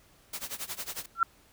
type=noise with tremolo; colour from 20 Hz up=white; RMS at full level=-35 dBFS; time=0.33-1.06 s; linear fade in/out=5 ms; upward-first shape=sine; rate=11 Hz; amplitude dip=90%
type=tone with exponential growth; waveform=sine; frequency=1358 Hz; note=F6; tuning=49 cents flat; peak=-16 dBFS; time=1.15-1.23 s; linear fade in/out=2 ms; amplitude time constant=17 ms
effects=pink hiss -61 dBFS RMS until 1.52 s